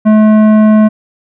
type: tone with tanh clipping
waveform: sine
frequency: 215.1 Hz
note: A3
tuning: 39 cents flat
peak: -5 dBFS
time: 0.05-0.89 s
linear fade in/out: 20 ms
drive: 13 dB
effects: none